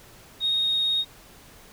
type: tone with vibrato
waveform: sine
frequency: 3729 Hz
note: A#7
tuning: in tune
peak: -20 dBFS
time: 0.4-1.05 s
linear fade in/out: 50 ms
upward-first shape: sine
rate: 18 Hz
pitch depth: 10 cents each way
effects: tanh soft clip ceiling -16 dBFS + pink hiss -50 dBFS RMS until 1.72 s